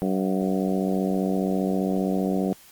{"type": "harmonic tone with a mistuned harmonic", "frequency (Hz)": 95.1, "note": "F#2", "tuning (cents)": 48, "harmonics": [2, 3, 4, 5, 6, 7, 8], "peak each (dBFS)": [-24, -28, -30, -32, -34, -35, -36], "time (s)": [0.02, 2.53], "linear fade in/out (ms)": 0, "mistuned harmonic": 8, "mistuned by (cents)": -62, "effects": ["white hiss -51 dBFS RMS until 2.71 s", "Opus 32 kbps"]}